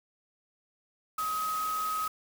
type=tone in noise; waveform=sine; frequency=1266 Hz; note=D#6; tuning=30 cents sharp; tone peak=-29 dBFS; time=1.18-2.08 s; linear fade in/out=5 ms; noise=white; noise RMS=-41 dBFS; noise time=1.18-2.08 s; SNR=+9 dB; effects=none